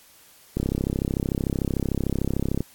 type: click train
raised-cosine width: 3 ms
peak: -11 dBFS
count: 69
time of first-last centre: 0.57-2.606 s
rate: 33.4 Hz
effects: white hiss -53 dBFS RMS until 2.74 s + AAC 64 kbps